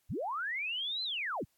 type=linear two-way sweep; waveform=sine; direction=up then down; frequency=35.52 to 4135 to 35.52 Hz; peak=-33 dBFS; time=0.09-1.45 s; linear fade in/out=20 ms; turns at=1.03 s; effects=white hiss -75 dBFS RMS until 1.57 s + AAC 64 kbps